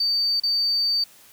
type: tone with dropouts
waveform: sine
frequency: 4600 Hz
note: D8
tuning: 37 cents flat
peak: -18 dBFS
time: 0-1.04 s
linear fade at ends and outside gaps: 5 ms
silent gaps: 0.4-0.434 s
effects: tanh soft clip ceiling -15 dBFS + white hiss -51 dBFS RMS until 1.32 s